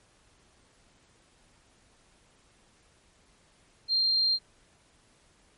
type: tone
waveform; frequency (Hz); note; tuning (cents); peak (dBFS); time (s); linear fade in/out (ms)
sine; 4186; C8; 0; -22; 3.88-4.39; 50
effects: pink hiss -63 dBFS RMS until 5.57 s + MP3 48 kbps